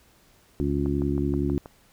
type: harmonic tone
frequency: 70.7 Hz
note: C#2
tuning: 35 cents sharp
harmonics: 1 / 2 / 3 / 4 / 5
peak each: -29 / -29 / -32 / -27 / -29 dBFS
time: 0.6-1.58 s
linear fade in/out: 0 ms
type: click train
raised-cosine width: 1 ms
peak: -25 dBFS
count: 6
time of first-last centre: 0.86-1.659 s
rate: 6.26 Hz
effects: pink hiss -59 dBFS RMS until 1.92 s